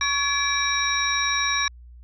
sine tone cluster, 1118 / 1701 / 2323 / 3828 / 5600 Hz, C#6 / G#6 / D7 / A#7 / F8, +14 / +41 / -20 / +45 / +4 cents, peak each -27 dBFS, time 0.01-1.68 s, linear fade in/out 2 ms, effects added 60 Hz sine -42 dBFS peak until 2.03 s

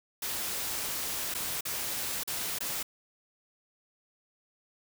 white noise with dropouts, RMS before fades -34 dBFS, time 0.22-2.83 s, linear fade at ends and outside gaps 5 ms, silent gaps 1.341-1.347 / 1.609-1.652 / 2.235-2.275 / 2.587-2.605 s, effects none

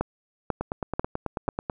two click trains, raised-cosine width 1 ms, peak -10 / -14 dBFS, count 4 / 11, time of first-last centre 0.01-1.488 / 0.61-1.698 s, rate 2.03 / 9.19 Hz, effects none

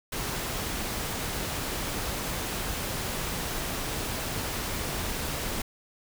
pink noise, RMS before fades -32 dBFS, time 0.12-5.62 s, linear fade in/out 5 ms, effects none

